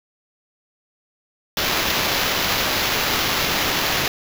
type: noise with sample-and-hold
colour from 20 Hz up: blue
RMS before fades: -21 dBFS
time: 1.57-4.08 s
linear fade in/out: 2 ms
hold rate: 8820 Hz
effects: none